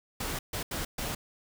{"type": "noise bursts at uneven times", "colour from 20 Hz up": "pink", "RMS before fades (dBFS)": -34, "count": 4, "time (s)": [[0.2, 0.39], [0.53, 0.63], [0.71, 0.85], [0.98, 1.15]], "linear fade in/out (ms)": 5, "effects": []}